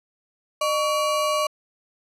square ring-modulated tone, 868 Hz, A5, 24 cents flat, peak -18 dBFS, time 0.61-1.47 s, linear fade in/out 5 ms, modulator 259 Hz, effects low-pass 12000 Hz 12 dB/octave

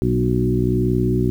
harmonic tone with a mistuned harmonic, 61.3 Hz, B1, 12 cents flat, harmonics 1 / 2 / 3 / 4 / 5 / 6, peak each -25 / -20 / -24 / -24 / -24 / -22 dBFS, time 0.02-1.3 s, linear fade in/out 0 ms, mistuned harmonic 3, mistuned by +30 cents, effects 8-bit

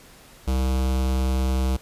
square tone with notch filter, 65 Hz, C2, 11 cents flat, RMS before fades -22 dBFS, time 0.47-1.77 s, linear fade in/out 10 ms, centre 1800 Hz, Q 1.8, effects pink hiss -49 dBFS RMS until 1.81 s + resampled to 32000 Hz

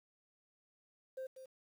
sine tone with echo, 523.3 Hz, C5, in tune, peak -38 dBFS, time 1.17-1.27 s, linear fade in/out 10 ms, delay 190 ms, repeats 1, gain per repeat -11 dB, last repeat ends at 1.46 s, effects tanh soft clip ceiling -39 dBFS + 11-bit

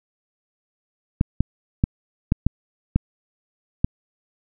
clicks, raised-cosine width 5 ms, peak -4 dBFS, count 7, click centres 1.211 / 1.406 / 1.839 / 2.321 / 2.466 / 2.96 / 3.845 s, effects none

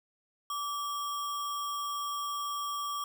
sine tone with sample-and-hold, 1161 Hz, D6, 20 cents flat, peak -32 dBFS, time 0.5-3.04 s, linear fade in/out 2 ms, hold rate 4410 Hz, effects none

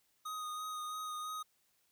square tone with vibrato, 1244.5 Hz, D#6, in tune, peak -40 dBFS, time 0.25-1.43 s, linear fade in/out 10 ms, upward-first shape sine, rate 3 Hz, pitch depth 17 cents each way, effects white hiss -75 dBFS RMS until 1.91 s

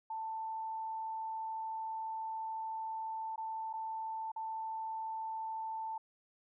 sine tone with dropouts, 887 Hz, A5, 14 cents sharp, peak -37 dBFS, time 0.1-5.98 s, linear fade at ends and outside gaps 5 ms, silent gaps 3.36-3.378 / 3.73-3.736 / 4.318-4.361 s, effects none

